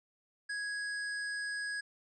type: tone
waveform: square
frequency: 1661.2 Hz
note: G#6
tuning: in tune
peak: -36 dBFS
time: 0.49-1.81 s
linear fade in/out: 10 ms
effects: resampled to 22050 Hz